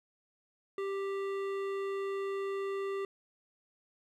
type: tone with hard clipping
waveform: sine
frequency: 392.8 Hz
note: G4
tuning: 4 cents sharp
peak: -35 dBFS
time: 0.78-3.05 s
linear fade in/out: 2 ms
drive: 13 dB
effects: none